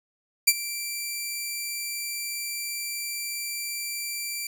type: tone with ADSR envelope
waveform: 10% pulse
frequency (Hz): 2349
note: D7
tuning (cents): 0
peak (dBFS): -4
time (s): 0.47-4.47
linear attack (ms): 11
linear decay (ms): 45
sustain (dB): -17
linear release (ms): 3
effects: none